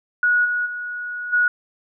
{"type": "tone with level steps", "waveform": "sine", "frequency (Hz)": 1458, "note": "F#6", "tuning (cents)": -26, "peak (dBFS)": [-14, -19, -26, -14], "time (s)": [0.23, 1.48], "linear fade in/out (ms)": 2, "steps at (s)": [0.44, 0.65, 1.32], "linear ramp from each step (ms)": 20, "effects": []}